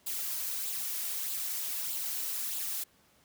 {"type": "noise with flanger", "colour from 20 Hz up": "blue", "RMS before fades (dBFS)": -35, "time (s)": [0.06, 2.84], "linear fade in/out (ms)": 10, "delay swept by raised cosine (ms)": [0.25, 3.15], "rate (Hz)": 1.6, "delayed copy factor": 0.5, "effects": ["pink hiss -65 dBFS RMS until 3.24 s", "high-pass 80 Hz 12 dB/octave"]}